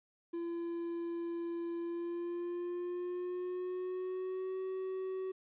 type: tone with pitch glide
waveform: triangle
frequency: 339.8 to 377 Hz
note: F4 to F#4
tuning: -47 to +32 cents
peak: -34 dBFS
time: 0.33-5.32 s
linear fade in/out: 10 ms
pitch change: +179 cents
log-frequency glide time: 1.79-4.59 s
effects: resampled to 8000 Hz + 12-bit